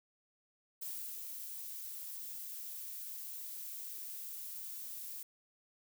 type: noise with ADSR envelope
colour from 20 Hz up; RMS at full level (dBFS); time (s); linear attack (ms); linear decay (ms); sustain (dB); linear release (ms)
violet; -42; 0.81-5.23; 14; 350; -3; 4
effects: none